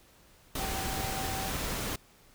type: tone in noise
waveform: sine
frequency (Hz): 771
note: G5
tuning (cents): -29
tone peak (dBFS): -38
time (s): 0.58-1.5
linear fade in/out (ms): 5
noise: pink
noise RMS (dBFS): -34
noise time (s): 0.55-1.96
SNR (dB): -7
effects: pink hiss -60 dBFS RMS until 2.34 s